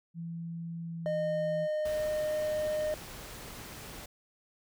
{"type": "tone with pitch glide", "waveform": "sine", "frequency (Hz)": [167.4, 163.58], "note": ["E3", "E3"], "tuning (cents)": [27, -13], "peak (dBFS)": -36, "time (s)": [0.14, 1.68], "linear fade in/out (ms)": 50, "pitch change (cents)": -40, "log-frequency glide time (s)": [0.8, 1.46]}
{"type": "tone", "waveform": "triangle", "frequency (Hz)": 612, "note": "D#5", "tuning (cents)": -29, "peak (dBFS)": -27, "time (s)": [1.06, 2.94], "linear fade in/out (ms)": 0}
{"type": "noise", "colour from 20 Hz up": "pink", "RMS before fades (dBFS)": -45, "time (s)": [1.85, 4.06], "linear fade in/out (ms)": 5}
{"effects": []}